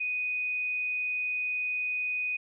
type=tone; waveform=sine; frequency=2489 Hz; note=D#7; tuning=in tune; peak=-28 dBFS; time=0-2.37 s; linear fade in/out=10 ms; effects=none

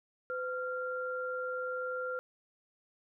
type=tone pair together; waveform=sine; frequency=507 / 1386 Hz; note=B4 / F6; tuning=+45 / -14 cents; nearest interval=octave + perfect fourth; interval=1741 cents; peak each=-36 / -37 dBFS; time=0.3-2.19 s; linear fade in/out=0 ms; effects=none

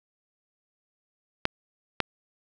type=clicks; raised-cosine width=0.3 ms; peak=-6 dBFS; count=2; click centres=1.454 / 2.003 s; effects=none

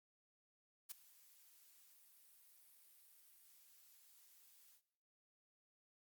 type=noise with ADSR envelope; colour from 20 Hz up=blue; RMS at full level=-45 dBFS; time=0.89-4.82 s; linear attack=23 ms; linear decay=9 ms; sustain=-22 dB; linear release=81 ms; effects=noise-tail reverb RT60 0.8 s tail -18 dB re dry + Opus 48 kbps

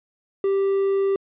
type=tone; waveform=triangle; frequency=392 Hz; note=G4; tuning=in tune; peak=-16 dBFS; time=0.44-1.16 s; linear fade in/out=2 ms; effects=resampled to 8000 Hz

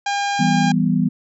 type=harmonic tone; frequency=806 Hz; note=G5; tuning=48 cents sharp; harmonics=1 / 2 / 3 / 4 / 5 / 6 / 7 / 8 / 9; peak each=-20 / -26 / -30 / -32 / -34 / -36 / -37 / -38 / -39 dBFS; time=0.06-0.72 s; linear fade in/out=5 ms
type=chord; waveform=sine; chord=E minor; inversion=none; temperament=equal; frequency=164.81 / 196 / 246.9 Hz; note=E3 / G3 / B3; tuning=0 / 0 / 0 cents; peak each=-19 dBFS; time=0.39-1.09 s; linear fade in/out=10 ms
effects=none

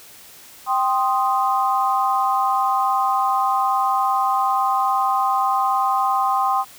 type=chord; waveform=sine; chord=C minor; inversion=second; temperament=equal; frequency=784 / 1046.5 / 1244.5 Hz; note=G5 / C6 / Eb6; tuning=0 / 0 / 0 cents; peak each=-20 / -20 / -23 dBFS; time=0.66-6.65 s; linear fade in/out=50 ms; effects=white hiss -44 dBFS RMS until 6.78 s

